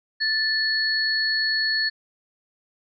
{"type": "tone pair together", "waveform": "sine", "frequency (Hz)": [1760, 4371], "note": ["A6", "C#8"], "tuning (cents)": [0, -25], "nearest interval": "octave + major third", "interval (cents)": 1575, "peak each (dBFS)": -23, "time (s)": [0.2, 1.9], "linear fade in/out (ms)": 20, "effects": []}